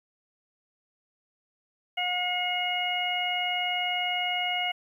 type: harmonic tone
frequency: 720 Hz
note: F#5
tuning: 47 cents flat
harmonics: 1 / 2 / 3 / 4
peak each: -31 / -41 / -30 / -30 dBFS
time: 1.97-4.72 s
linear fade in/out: 10 ms
effects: 10-bit